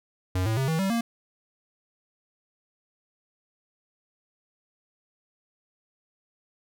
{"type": "tone with pitch steps", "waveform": "square", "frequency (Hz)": [92.3, 111.04, 133.58, 160.7, 193.33, 232.6], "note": ["F#2", "A2", "C3", "E3", "G3", "A#3"], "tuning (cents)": [-4, 16, 36, -44, -24, -4], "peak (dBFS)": -24, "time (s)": [0.35, 1.01], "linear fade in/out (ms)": 5, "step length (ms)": 110, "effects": []}